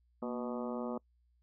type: harmonic tone with a mistuned harmonic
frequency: 123.47 Hz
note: B2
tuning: in tune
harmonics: 2 / 3 / 4 / 5 / 6 / 7 / 8 / 9 / 10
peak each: -38 / -44 / -42 / -44 / -51 / -49 / -53 / -50 / -51 dBFS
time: 0.22-0.98 s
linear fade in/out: 5 ms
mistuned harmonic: 2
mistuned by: -73 cents
effects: noise-tail reverb RT60 0.1 s tail -26 dB re dry + added 60 Hz sine -68 dBFS peak until 1.42 s